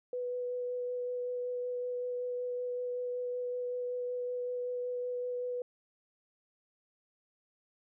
sine tone with vibrato, 493.9 Hz, B4, in tune, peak -33 dBFS, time 0.13-5.62 s, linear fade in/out 2 ms, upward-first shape sine, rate 5.3 Hz, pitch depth 9 cents each way, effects none

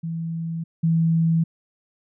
sine tone pair in turn, 164.81 / 164.1 Hz, E3 / E3, 0 / -8 cents, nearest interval unison, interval 8 cents, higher first, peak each -25 / -16 dBFS, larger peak second, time 0.03-0.64 / 0.83-1.44 s, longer neither, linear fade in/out 10 ms, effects none

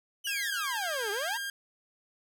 sawtooth exponential two-way sweep, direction down then up, 3091 to 392.5 to 1007 Hz, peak -29 dBFS, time 0.24-1.38 s, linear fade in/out 20 ms, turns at 1.11 s
sawtooth tone with pitch glide, 1626 to 1608.3 Hz, G#6 to G6, -37 to +44 cents, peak -30 dBFS, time 0.27-1.5 s, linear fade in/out 2 ms, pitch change -19 cents, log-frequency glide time 0.39-0.74 s
effects 11-bit

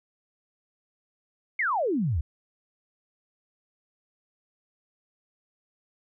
sine exponential sweep, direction down, 2256 to 66.7 Hz, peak -23 dBFS, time 1.59-2.21 s, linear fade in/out 5 ms, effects none

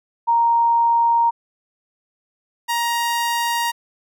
sine / sawtooth tone pair in turn, 932.3 / 940.4 Hz, A#5 / A#5, 0 / +15 cents, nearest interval unison, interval 15 cents, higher second, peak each -13 / -15 dBFS, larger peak first, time 0.27-1.31 / 2.68-3.72 s, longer neither, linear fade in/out 20 ms, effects none

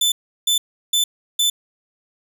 sawtooth tone bursts, 3520 Hz, A7, in tune, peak -12 dBFS, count 4, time 0.01-1.5 s, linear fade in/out 5 ms, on 110 ms, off 350 ms, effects none

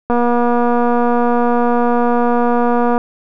click train, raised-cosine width 1 ms, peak -3 dBFS, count 692, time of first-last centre 0.1-2.979 s, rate 240 Hz, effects none

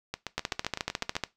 two click trains, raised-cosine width 0.2 ms, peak -15 / -11 dBFS, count 9 / 13, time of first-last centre 0.14-1.154 / 0.38-1.237 s, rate 7.89 / 14 Hz, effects noise-tail reverb RT60 0.2 s tail -19 dB re dry

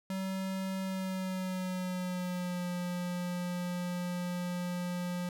square tone with pitch glide, 190.4 to 177.65 Hz, F#3 to F3, +50 to +30 cents, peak -34 dBFS, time 0.1-5.29 s, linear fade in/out 2 ms, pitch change -120 cents, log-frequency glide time 0.82-2.67 s, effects none

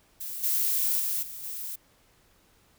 violet noise with level steps, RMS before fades -36 / -26 / -29 / -40 / -36 dBFS, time 0.2-1.76 s, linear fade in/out 10 ms, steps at 0.43 / 0.99 / 1.22 / 1.43 s, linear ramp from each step 10 ms, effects pink hiss -63 dBFS RMS until 2.78 s

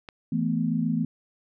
click, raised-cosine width 0.3 ms, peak -23 dBFS, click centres 0.088 s
sine chord, E suspended fourth, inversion none, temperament just, 164.81 / 219.8 / 247.2 Hz, E3 / A3 / B3, 0 / -2 / +2 cents, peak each -27 dBFS, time 0.32-1.05 s, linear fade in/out 5 ms
effects none

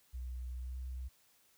sine tone with pitch glide, 62.1 to 63.7 Hz, B1 to C2, +10 to -46 cents, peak -39 dBFS, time 0.13-1.09 s, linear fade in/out 20 ms, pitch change +44 cents, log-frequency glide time 0.57-0.79 s, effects white hiss -69 dBFS RMS until 1.57 s

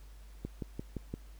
click train, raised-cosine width 3 ms, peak -24 dBFS, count 5, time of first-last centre 0.45-1.14 s, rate 5.8 Hz, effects added 50 Hz sine -49 dBFS peak until 1.39 s + pink hiss -63 dBFS RMS until 1.39 s

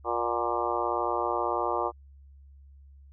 harmonic tone with a mistuned harmonic, 118.2 Hz, A#2, 24 cents sharp, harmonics 3 / 4 / 5 / 6 / 7 / 8 / 9 / 10, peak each -34 / -34 / -34 / -34 / -34 / -34 / -34 / -34 dBFS, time 0.04-1.92 s, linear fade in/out 50 ms, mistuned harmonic 6, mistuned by +36 cents, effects added 69 Hz sine -49 dBFS peak until 3.12 s

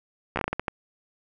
slowing click train, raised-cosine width 0.5 ms, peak -11 dBFS, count 9, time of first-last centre 0.36-0.682 s, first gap 13 ms, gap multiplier 1.31, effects none

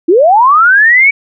sine linear sweep, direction up, 307 to 2284 Hz, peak -3 dBFS, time 0.08-1.11 s, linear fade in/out 10 ms, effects none

